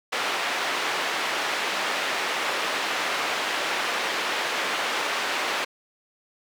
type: band-pass noise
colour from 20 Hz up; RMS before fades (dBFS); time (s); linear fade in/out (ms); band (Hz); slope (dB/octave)
white; -27; 0.12-5.65; 10; 400 to 2600; 12
effects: none